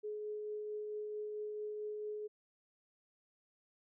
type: tone with tremolo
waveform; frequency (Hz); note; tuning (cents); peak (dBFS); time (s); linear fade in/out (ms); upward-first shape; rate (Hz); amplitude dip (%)
sine; 422.6; G#4; +30; -38; 0.03-2.28; 20; triangle; 4.5; 25
effects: none